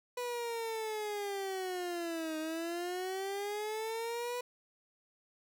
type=linear two-way sweep; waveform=30% pulse; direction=down then up; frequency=493.9 to 311.1 to 493.9 Hz; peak=-33 dBFS; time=0.17-4.41 s; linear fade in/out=5 ms; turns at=2.38 s; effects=none